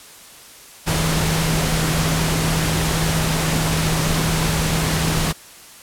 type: tone in noise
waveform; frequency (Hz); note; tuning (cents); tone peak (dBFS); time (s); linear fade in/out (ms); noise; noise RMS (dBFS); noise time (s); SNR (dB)
sine; 160; D#3; +49; -20; 0.86-5.33; 20; pink; -21; 0.86-5.33; -2
effects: white hiss -42 dBFS RMS until 5.82 s + low-pass 12000 Hz 12 dB/octave